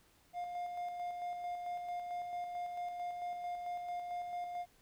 triangle tone with tremolo, 707 Hz, F5, 21 cents sharp, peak -35 dBFS, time 0.33-4.66 s, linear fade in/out 50 ms, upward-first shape square, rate 4.5 Hz, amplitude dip 35%, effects pink hiss -68 dBFS RMS until 4.81 s

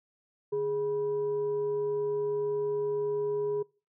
sine tone with frequency modulation, 415.3 Hz, G#4, in tune, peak -27 dBFS, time 0.52-3.63 s, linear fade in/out 10 ms, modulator 561 Hz, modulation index 0.26, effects noise-tail reverb RT60 0.4 s tail -26 dB re dry

